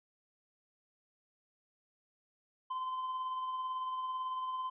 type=tone with tremolo; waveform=triangle; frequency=1030 Hz; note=C6; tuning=28 cents flat; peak=-32 dBFS; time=2.7-4.7 s; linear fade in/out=10 ms; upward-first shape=sine; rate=18 Hz; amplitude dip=30%; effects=resampled to 8000 Hz